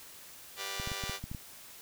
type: chord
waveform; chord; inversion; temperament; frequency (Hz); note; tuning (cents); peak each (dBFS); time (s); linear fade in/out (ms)
5% pulse; G dominant seventh; none; just; 392 / 490 / 588 / 705.6; G4 / B4 / D5 / F5; 0 / -14 / +2 / +18; -31 / -32 / -33 / -35; 0.56-1.2; 50
type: clicks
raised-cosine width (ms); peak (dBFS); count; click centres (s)
5; -27; 8; 0.799 / 0.874 / 0.917 / 1.038 / 1.096 / 1.24 / 1.315 / 1.348
effects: white hiss -51 dBFS RMS until 1.81 s